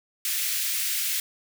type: high-pass noise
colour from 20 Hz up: white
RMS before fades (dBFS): -27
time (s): 0.25-1.2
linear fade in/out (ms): 2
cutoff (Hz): 1800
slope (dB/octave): 24
effects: none